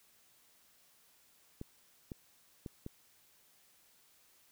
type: clicks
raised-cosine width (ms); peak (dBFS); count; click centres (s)
3; -29; 4; 1.614 / 2.118 / 2.662 / 2.864
effects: white hiss -67 dBFS RMS until 4.51 s